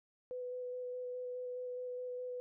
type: tone with vibrato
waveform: sine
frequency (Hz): 498.5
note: B4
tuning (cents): +16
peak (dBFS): -39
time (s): 0.31-2.4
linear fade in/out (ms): 0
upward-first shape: square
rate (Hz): 4.8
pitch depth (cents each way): 9
effects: none